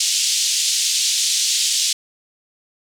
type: band-pass noise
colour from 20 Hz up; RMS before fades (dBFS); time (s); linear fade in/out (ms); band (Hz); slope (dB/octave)
white; -19; 0-1.93; 5; 3100 to 7600; 24
effects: none